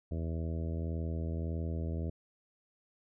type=harmonic tone; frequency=81.7 Hz; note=E2; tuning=15 cents flat; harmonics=1 / 2 / 3 / 4 / 5 / 6 / 7 / 8; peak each=-34 / -40 / -44 / -46 / -48 / -50 / -51 / -52 dBFS; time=0.11-2.1 s; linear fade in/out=5 ms; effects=none